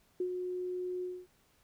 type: tone with ADSR envelope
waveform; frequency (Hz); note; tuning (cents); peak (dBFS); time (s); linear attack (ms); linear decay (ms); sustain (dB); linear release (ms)
sine; 362.9; F#4; -34; -29; 0.2-1.27; 4; 80; -5; 240
effects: pink hiss -69 dBFS RMS until 1.63 s